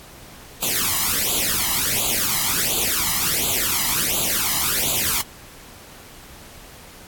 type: noise with flanger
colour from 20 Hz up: white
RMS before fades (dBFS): -21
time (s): 0.62-5.22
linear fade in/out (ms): 10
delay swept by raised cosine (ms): 0.27 to 1.01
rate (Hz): 1.4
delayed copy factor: +0.9
effects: pink hiss -43 dBFS RMS until 7.07 s + AAC 64 kbps